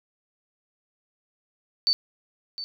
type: tone with echo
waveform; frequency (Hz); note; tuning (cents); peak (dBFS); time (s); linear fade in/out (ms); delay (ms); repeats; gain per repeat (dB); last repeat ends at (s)
sine; 4537; C#8; +39; -18; 1.87-1.93; 0; 710; 1; -13; 2.64
effects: none